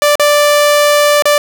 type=tone with dropouts; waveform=sawtooth; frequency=587.3 Hz; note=D5; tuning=in tune; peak=-3 dBFS; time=0.02-1.38 s; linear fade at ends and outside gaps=1 ms; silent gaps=0.155-0.196 / 1.223-1.255 s; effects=none